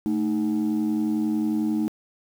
sine tone pair together, 220 / 311.1 Hz, A3 / D#4, 0 / 0 cents, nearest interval tritone, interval 600 cents, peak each -22 dBFS, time 0.06-1.88 s, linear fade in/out 0 ms, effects tanh soft clip ceiling -18 dBFS + 8-bit

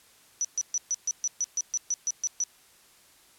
sine tone bursts, 5920 Hz, F#8, in tune, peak -24 dBFS, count 13, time 0.41-2.438 s, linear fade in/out 0 ms, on 36 ms, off 130 ms, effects white hiss -58 dBFS RMS until 3.38 s + low-pass 12000 Hz 12 dB/octave

